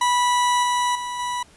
40% pulse tone with level steps, 981 Hz, B5, 12 cents flat, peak -16 / -18 / -26 / -23 dBFS, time 0.01-1.43 s, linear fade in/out 5 ms, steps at 0.63 / 0.95 / 1.19 s, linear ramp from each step 5 ms, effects pink hiss -52 dBFS RMS until 1.56 s + resampled to 24000 Hz

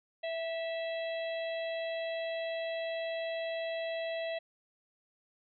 harmonic tone with a mistuned harmonic, 659.3 Hz, E5, in tune, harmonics 1 / 3 / 4 / 5 / 6, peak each -34 / -44 / -46 / -48 / -50 dBFS, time 0.23-4.39 s, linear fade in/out 10 ms, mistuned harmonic 3, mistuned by -16 cents, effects none

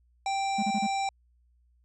harmonic tone, 784 Hz, G5, in tune, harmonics 1 / 3 / 5 / 7 / 9 / 10, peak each -27 / -37 / -41 / -44 / -46 / -47 dBFS, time 0.26-1.09 s, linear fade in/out 2 ms
triangle tone bursts, 210 Hz, G#3, 19 cents sharp, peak -25 dBFS, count 4, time 0.58-0.87 s, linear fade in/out 10 ms, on 50 ms, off 30 ms
effects added 60 Hz sine -62 dBFS peak until 1.84 s

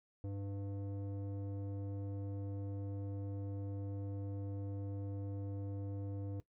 square tone with low-pass filter, 99.5 Hz, G2, 26 cents sharp, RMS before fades -42 dBFS, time 0.24-6.4 s, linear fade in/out 0 ms, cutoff 440 Hz, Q 1.7, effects noise-tail reverb RT60 0.1 s tail -17 dB re dry

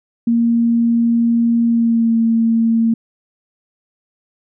sine tone with pitch glide, 233.1 to 227.8 Hz, A#3 to A#3, 0 to -40 cents, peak -11 dBFS, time 0.27-2.94 s, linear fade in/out 5 ms, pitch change -40 cents, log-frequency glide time 1.66-2.17 s, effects none

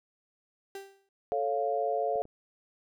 35% pulse tone with exponential decay, 392 Hz, G4, in tune, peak -35 dBFS, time 0.75-1.09 s, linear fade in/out 2 ms, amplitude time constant 73 ms
sine chord, A augmented, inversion none, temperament equal, 440 / 554.4 / 698.5 Hz, A4 / C#5 / E#5, 0 / 0 / 0 cents, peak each -32 / -32 / -30 dBFS, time 1.32-2.22 s, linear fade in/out 0 ms
clicks, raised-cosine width 2 ms, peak -37 / -40 dBFS, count 2, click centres 2.157 / 2.254 s
effects none

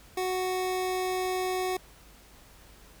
25% pulse tone, 370 Hz, F#4, in tune, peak -24 dBFS, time 0.17-1.77 s, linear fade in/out 5 ms, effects added 50 Hz sine -56 dBFS peak until 3 s + pink hiss -55 dBFS RMS until 3 s

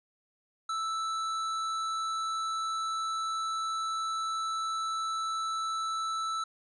triangle tone with hard clipping, 1318.5 Hz, E6, in tune, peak -32 dBFS, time 0.69-6.44 s, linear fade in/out 5 ms, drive 15 dB, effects resampled to 22050 Hz

